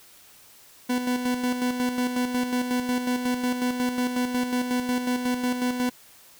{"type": "tone with tremolo", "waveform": "40% pulse", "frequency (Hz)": 248.5, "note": "B3", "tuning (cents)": 11, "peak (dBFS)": -21, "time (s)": [0.89, 5.9], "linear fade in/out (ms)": 10, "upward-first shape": "square", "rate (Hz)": 5.5, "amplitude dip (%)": 50, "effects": ["white hiss -52 dBFS RMS until 6.39 s"]}